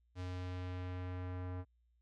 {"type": "tone with low-pass filter sweep", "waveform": "square", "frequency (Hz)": 90.9, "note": "F#2", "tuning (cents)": -30, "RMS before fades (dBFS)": -42, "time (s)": [0.15, 1.65], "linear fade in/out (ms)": 50, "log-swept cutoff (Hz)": [5700, 1300], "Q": 0.88, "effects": ["added 59 Hz sine -70 dBFS peak until 2.01 s"]}